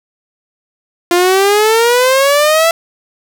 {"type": "exponential sweep", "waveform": "sawtooth", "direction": "up", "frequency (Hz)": [345.5, 671], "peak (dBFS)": -4, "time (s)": [1.11, 2.71], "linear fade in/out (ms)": 2, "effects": []}